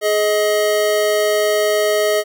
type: tone pair together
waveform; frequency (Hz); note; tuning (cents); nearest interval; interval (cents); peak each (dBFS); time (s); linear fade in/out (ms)
square; 421.6 / 629; G#4 / D#5; +26 / +19; perfect fifth; 693; -18 / -17; 0.01-2.24; 50
effects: none